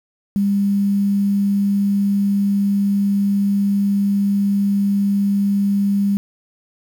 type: tone with quantisation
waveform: sine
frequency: 200.2 Hz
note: G3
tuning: 37 cents sharp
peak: -14 dBFS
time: 0.36-6.17 s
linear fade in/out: 0 ms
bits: 7
effects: none